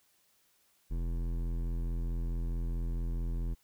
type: tone with hard clipping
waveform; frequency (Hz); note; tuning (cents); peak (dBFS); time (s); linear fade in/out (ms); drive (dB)
sine; 42.3; E1; +45; -33; 0.9-3.55; 20; 14
effects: white hiss -70 dBFS RMS until 3.63 s